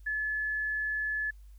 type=tone; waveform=sine; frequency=1720 Hz; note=A6; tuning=40 cents flat; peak=-29 dBFS; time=0.06-1.31 s; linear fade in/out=10 ms; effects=added 50 Hz sine -48 dBFS peak until 1.58 s + white hiss -71 dBFS RMS until 1.58 s